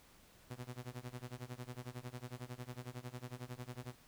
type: tone with tremolo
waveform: sawtooth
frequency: 124.1 Hz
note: B2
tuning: 9 cents sharp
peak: -38 dBFS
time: 0.5-3.95 s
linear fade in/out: 10 ms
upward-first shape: sine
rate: 11 Hz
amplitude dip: 95%
effects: pink hiss -64 dBFS RMS until 4.07 s